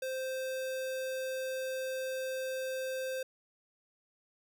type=tone; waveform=square; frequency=522 Hz; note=C5; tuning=4 cents flat; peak=-35 dBFS; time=0.02-3.23 s; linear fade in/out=5 ms; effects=none